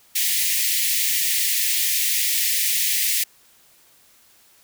white high-pass noise, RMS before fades -21 dBFS, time 0.15-3.24 s, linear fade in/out 10 ms, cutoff 1800 Hz, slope 96 dB/octave, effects white hiss -55 dBFS RMS until 4.63 s

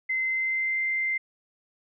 sine tone with pitch glide, 2062 to 2085 Hz, C7 to C7, -26 to -7 cents, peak -24 dBFS, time 0.09-1.18 s, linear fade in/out 10 ms, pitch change +19 cents, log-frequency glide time 0.2-0.81 s, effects none

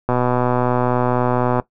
click train, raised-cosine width 1 ms, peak -4 dBFS, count 188, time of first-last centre 0.09-1.598 s, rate 124 Hz, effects noise-tail reverb RT60 0.1 s tail -17 dB re dry

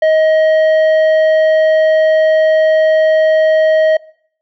sine tone with tanh clipping, 630 Hz, D#5, 21 cents sharp, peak -9 dBFS, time 0.02-3.97 s, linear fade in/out 5 ms, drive 8 dB, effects noise-tail reverb RT60 0.6 s tail -23 dB re dry

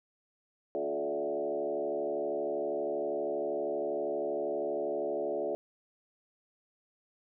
sine tone with frequency modulation, 502 Hz, B4, 28 cents sharp, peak -30 dBFS, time 0.75-5.55 s, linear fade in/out 0 ms, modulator 72.6 Hz, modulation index 2.4, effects none

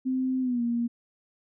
sine tone with pitch glide, 259.1 to 236.2 Hz, C4 to A#3, -17 to +23 cents, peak -24 dBFS, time 0.05-0.88 s, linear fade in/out 20 ms, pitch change -160 cents, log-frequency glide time 0.41-0.62 s, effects none

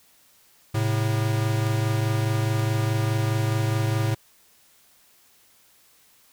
square tone pair together, 109.4 / 134.19 Hz, A2 / C3, -9 / +44 cents, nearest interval major third, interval 353 cents, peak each -23 / -28 dBFS, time 0.74-4.15 s, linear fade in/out 10 ms, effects white hiss -58 dBFS RMS until 6.32 s

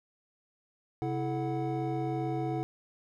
triangle tone cluster, 132.2 / 329.7 / 432.3 / 739 Hz, C3 / E4 / A4 / F#5, +18 / 0 / -31 / -2 cents, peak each -32 / -32 / -36 / -35 dBFS, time 1.02-2.63 s, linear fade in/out 0 ms, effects none

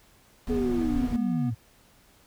brown noise, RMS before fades -33 dBFS, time 0.47-1.16 s, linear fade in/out 0 ms
triangle tone with pitch glide, 244.8 to 243.2 Hz, B3 to B3, -15 to -26 cents, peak -24 dBFS, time 0.48-1.51 s, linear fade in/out 20 ms, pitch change -11 cents, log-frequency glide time 1.02-1.09 s
sine linear sweep, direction down, 430.3 to 103.83 Hz, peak -27 dBFS, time 0.49-1.55 s, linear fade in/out 20 ms
effects pink hiss -59 dBFS RMS until 2.26 s

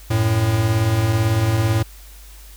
square beating tone pair, 93.4 / 111.4 Hz, F#2 / A2, +17 / +22 cents, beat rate 18 Hz, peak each -23 / -17 dBFS, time 0.1-1.83 s, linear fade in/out 10 ms, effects added 50 Hz sine -39 dBFS peak until 2.56 s + white hiss -46 dBFS RMS until 2.56 s

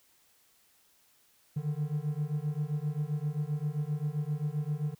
triangle beating tone pair, 145.6 / 153.2 Hz, D3 / D#3, -15 / -27 cents, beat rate 7.6 Hz, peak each -31 dBFS, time 1.56-4.95 s, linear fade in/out 10 ms, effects white hiss -66 dBFS RMS until 4.99 s

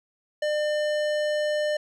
sine tone with tanh clipping, 600 Hz, D5, 37 cents sharp, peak -25 dBFS, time 0.42-1.77 s, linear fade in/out 5 ms, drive 18 dB, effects none

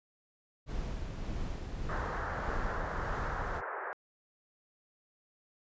brown noise with tremolo, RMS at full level -36 dBFS, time 0.66-3.62 s, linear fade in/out 50 ms, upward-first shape sine, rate 1.7 Hz, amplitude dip 30%
white band-pass noise, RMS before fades -39 dBFS, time 1.89-3.93 s, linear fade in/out 0 ms, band 390 to 1700 Hz, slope 48 dB/octave
effects resampled to 16000 Hz

